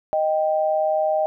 sine tone pair together, 622.3 / 784 Hz, D#5 / G5, 0 / 0 cents, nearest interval major third, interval 400 cents, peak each -19 / -23 dBFS, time 0.13-1.26 s, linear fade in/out 0 ms, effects none

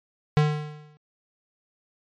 square tone with exponential decay, 150.5 Hz, D3, 43 cents sharp, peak -15 dBFS, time 0.37-0.97 s, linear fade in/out 0 ms, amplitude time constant 130 ms, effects low-pass 4000 Hz 12 dB/octave + MP3 64 kbps

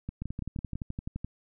two click trains, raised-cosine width 5 ms, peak -22 / -22 dBFS, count 13 / 5, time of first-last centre 0.22-1.246 / 0.09-0.756 s, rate 11.7 / 6.01 Hz, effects none

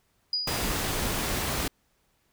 sine tone with exponential decay, 4910 Hz, D#8, 24 cents flat, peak -23 dBFS, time 0.33-0.93 s, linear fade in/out 2 ms, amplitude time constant 130 ms
pink noise, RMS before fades -29 dBFS, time 0.47-1.68 s, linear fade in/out 5 ms
effects pink hiss -70 dBFS RMS until 2.32 s

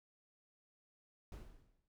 brown noise with exponential decay, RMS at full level -45 dBFS, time 1.32-1.88 s, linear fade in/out 2 ms, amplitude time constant 120 ms, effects none

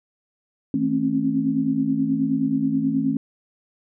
sine tone cluster, 159.5 / 221 / 262.3 / 271.7 Hz, D#3 / A3 / C4 / C#4, +43 / +8 / +4 / -35 cents, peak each -29 / -25 / -27 / -21 dBFS, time 0.74-3.17 s, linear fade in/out 2 ms, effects none

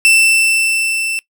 40% pulse tone with level ramp, 2668 Hz, E7, 20 cents sharp, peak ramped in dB -5 to -16 dBFS, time 0.05-1.19 s, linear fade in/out 0 ms, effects noise-tail reverb RT60 0.1 s tail -22 dB re dry

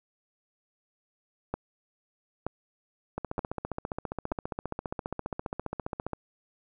two click trains, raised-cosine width 1 ms, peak -16 / -18 dBFS, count 4 / 45, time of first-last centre 1.54-4.318 / 3.18-6.133 s, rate 1.08 / 14.9 Hz, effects none

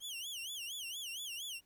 sawtooth tone with vibrato, 3070 Hz, G7, 37 cents flat, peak -38 dBFS, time 0-1.61 s, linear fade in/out 50 ms, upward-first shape sine, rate 4.3 Hz, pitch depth 210 cents each way, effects pink hiss -74 dBFS RMS until 1.65 s

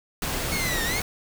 pink noise, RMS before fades -28 dBFS, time 0.22-1.02 s, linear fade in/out 2 ms
sawtooth linear two-way sweep, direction down then up, 2217 to 1800 to 2217 Hz, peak -24 dBFS, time 0.52-1 s, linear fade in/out 0 ms, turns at 0.84 s
effects none

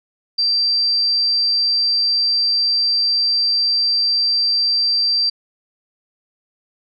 sine tone, 4698 Hz, D8, in tune, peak -14 dBFS, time 0.38-5.3 s, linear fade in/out 10 ms, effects none

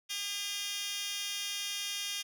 10% pulse tone with high-pass filter, 404.5 Hz, G#4, 46 cents flat, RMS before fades -37 dBFS, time 0.09-2.23 s, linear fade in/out 20 ms, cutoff 3600 Hz, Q 4.6, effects none

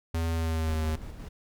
square tone with pitch glide, 82.41 to 78.64 Hz, E2 to D#2, 0 to +19 cents, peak -27 dBFS, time 0.14-0.96 s, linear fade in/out 5 ms, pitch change -81 cents, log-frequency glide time 0.31-0.83 s
brown noise with tremolo, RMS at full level -39 dBFS, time 0.66-1.29 s, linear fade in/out 10 ms, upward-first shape square, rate 5.6 Hz, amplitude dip 35%
effects none

